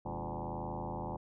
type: tone with frequency modulation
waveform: sine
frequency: 350 Hz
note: F4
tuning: 4 cents sharp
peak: -36 dBFS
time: 0.05-1.17 s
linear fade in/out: 10 ms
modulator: 81.2 Hz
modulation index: 7.4
effects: none